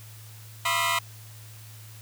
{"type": "tone cluster", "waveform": "20% pulse", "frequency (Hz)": [680, 985, 1062, 1223, 1308], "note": ["F5", "B5", "C6", "D#6", "E6"], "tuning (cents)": [-46, -5, 25, -30, -14], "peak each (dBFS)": [-28, -22, -24, -25, -29], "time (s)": [0.65, 0.99], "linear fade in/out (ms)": 5, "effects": ["added 109 Hz sine -44 dBFS peak until 2.01 s", "white hiss -50 dBFS RMS until 2.01 s"]}